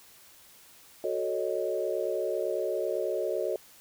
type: chord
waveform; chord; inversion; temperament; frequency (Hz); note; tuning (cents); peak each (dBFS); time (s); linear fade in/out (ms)
sine; D# half-diminished seventh; first; equal; 370 / 440 / 554.4 / 622.3; F#4 / A4 / C#5 / D#5; 0 / 0 / 0 / 0; -33; 1.04-3.56; 2
effects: white hiss -55 dBFS RMS until 3.8 s